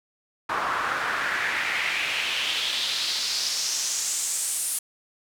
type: noise with band-pass filter sweep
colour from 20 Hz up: pink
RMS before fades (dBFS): -27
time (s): 0.49-4.79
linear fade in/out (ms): 5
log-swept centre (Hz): 1100 to 10000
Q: 2.8
effects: none

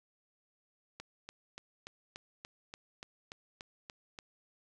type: click train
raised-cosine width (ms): 0.2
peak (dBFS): -27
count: 12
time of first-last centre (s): 1-4.188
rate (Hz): 3.45
effects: none

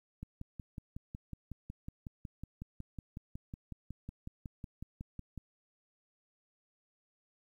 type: click train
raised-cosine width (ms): 5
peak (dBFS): -30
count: 29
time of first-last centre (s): 0.23-5.377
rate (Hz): 5.44
effects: 11-bit

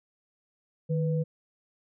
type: tone pair together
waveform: sine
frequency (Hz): 155.56 / 494.9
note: D#3 / B4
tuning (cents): 0 / +4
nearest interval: octave + minor sixth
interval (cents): 2004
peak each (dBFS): -25 / -32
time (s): 0.89-1.24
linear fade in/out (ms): 20
effects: none

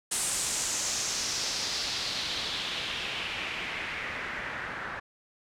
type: noise with low-pass filter sweep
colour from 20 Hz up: white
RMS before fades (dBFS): -33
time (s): 0.11-5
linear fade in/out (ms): 10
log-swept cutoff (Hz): 8900 to 1500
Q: 2.6
effects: none

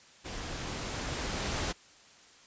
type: noise with level ramp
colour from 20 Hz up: pink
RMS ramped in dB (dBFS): -40 to -32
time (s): 0.24-1.73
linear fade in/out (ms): 20
effects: white hiss -57 dBFS RMS until 2.46 s + resampled to 16000 Hz

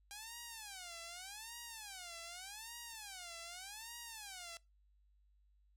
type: tone with vibrato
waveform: 5% pulse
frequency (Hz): 798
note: G5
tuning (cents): +31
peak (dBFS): -36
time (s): 0.11-4.57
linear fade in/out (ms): 0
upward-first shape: sine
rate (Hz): 0.84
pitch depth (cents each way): 300
effects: noise-tail reverb RT60 0.2 s tail -21 dB re dry + added 50 Hz sine -68 dBFS peak until 5.76 s

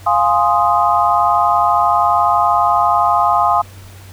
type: chord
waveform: sine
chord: F minor seventh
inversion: none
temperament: equal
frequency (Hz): 698.5 / 830.6 / 1046.5 / 1244.5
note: F5 / Ab5 / C6 / Eb6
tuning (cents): 0 / 0 / 0 / 0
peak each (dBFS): -16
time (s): 0.06-3.62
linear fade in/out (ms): 10
effects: added 95 Hz sine -36 dBFS peak until 4.12 s + pink hiss -42 dBFS RMS until 4.12 s

